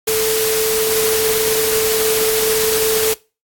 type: tone in noise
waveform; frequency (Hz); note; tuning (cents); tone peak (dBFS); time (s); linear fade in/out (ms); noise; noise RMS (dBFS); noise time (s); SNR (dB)
sine; 440; A4; 0; -16; 0.07-3.14; 10; white; -19; 0.07-3.14; 0
effects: noise-tail reverb RT60 0.3 s tail -22 dB re dry + AAC 64 kbps